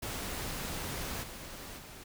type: noise with level steps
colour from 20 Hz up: pink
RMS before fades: -38 / -45 / -49 dBFS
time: 0.02-2.04 s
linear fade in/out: 10 ms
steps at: 1.22 / 1.77 s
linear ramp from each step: 20 ms
effects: none